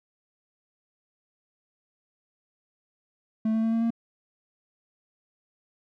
triangle tone with pitch steps, 220 / 222.6 / 225.1 / 227.8 / 230.4 Hz, A3 / A3 / A3 / A#3 / A#3, 0 / +20 / +40 / -40 / -20 cents, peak -20 dBFS, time 3.45-3.905 s, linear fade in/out 5 ms, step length 91 ms, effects none

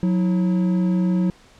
triangle tone pair together, 182.29 / 324.8 Hz, F#3 / E4, -26 / -26 cents, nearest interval minor seventh, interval 1000 cents, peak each -15 / -25 dBFS, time 0.03-1.3 s, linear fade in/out 0 ms, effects pink hiss -51 dBFS RMS until 1.59 s + low-pass 7000 Hz 12 dB/octave

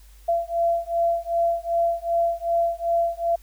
sine beating tone pair, 678 / 680.6 Hz, E5 / F5, +49 / -45 cents, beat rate 2.6 Hz, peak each -23 dBFS, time 0.28-3.36 s, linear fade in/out 10 ms, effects added 50 Hz sine -46 dBFS peak until 3.42 s + white hiss -57 dBFS RMS until 3.42 s

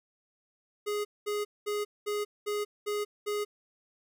square tone bursts, 415.3 Hz, G#4, in tune, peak -30 dBFS, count 7, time 0.86-3.45 s, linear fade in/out 20 ms, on 190 ms, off 210 ms, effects none

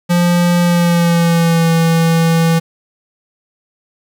square tone with pitch glide, 174.61 to 165.1 Hz, F3 to E3, 0 to +3 cents, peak -10 dBFS, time 0.09-2.6 s, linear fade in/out 20 ms, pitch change -97 cents, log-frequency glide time 0.62-1.71 s, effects 8-bit

